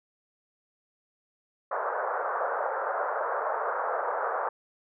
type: band-pass noise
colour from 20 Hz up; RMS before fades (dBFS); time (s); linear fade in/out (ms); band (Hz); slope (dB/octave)
pink; -30; 1.71-4.49; 5; 480 to 1500; 48
effects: none